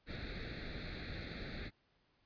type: noise with comb filter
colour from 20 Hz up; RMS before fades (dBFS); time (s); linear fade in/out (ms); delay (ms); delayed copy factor
pink; -44; 0.06-1.71; 50; 0.5; +0.85
effects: pink hiss -75 dBFS RMS until 2.25 s + resampled to 11025 Hz